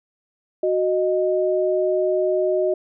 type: tone pair together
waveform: sine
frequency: 370 / 620 Hz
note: F#4 / D#5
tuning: 0 / -6 cents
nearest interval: major sixth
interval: 894 cents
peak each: -20 dBFS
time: 0.63-2.74 s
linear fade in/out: 5 ms
effects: none